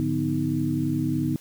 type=tone cluster; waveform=sine; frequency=104.2 / 146.3 / 177.4 / 250.3 / 313.6 Hz; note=G#2 / D3 / F3 / B3 / D#4; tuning=+6 / -6 / +27 / +23 / +14 cents; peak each=-33 / -27 / -36 / -27 / -27 dBFS; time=0-1.36 s; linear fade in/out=0 ms; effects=white hiss -51 dBFS RMS until 1.4 s